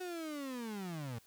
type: linear sweep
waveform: 35% pulse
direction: down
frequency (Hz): 370.8 to 110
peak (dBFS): -38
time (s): 0-1.19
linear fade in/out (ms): 10
effects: white hiss -65 dBFS RMS until 1.26 s